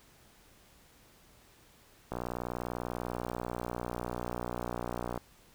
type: click train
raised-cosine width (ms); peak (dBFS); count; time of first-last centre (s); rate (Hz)
1; -21; 185; 2.12-5.176; 60.2
effects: pink hiss -61 dBFS RMS until 5.54 s